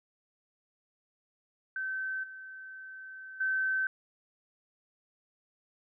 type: tone with level steps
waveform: sine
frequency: 1539 Hz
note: G6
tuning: 32 cents flat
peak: -32 / -43 / -27 dBFS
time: 1.76-3.87 s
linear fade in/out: 2 ms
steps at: 2.23 / 3.4 s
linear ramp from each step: 10 ms
effects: none